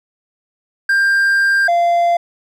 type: tone pair in turn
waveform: triangle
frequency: 1592 / 689.8 Hz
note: G6 / F5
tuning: +26 / -22 cents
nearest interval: octave + major second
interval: 1448 cents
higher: first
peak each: -9 / -9 dBFS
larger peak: neither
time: 0.89-1.68 / 1.68-2.17 s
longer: first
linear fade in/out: 5 ms
effects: none